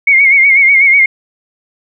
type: tone with vibrato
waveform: sine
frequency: 2180 Hz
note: C#7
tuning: 29 cents flat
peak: -4 dBFS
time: 0.07-1.06 s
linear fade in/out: 5 ms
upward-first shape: sine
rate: 8.1 Hz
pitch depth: 67 cents each way
effects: none